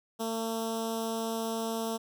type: tone with notch filter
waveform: 10% pulse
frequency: 225.6 Hz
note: A3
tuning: 44 cents sharp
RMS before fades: -33 dBFS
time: 0.19-1.98 s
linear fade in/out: 20 ms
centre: 1900 Hz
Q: 0.58
effects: none